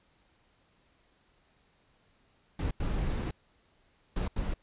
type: noise bursts at uneven times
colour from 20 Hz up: brown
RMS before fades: -31 dBFS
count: 4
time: 2.59-2.71 / 2.8-3.31 / 4.16-4.28 / 4.36-4.54 s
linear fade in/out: 5 ms
effects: pink hiss -68 dBFS RMS until 4.62 s + resampled to 8000 Hz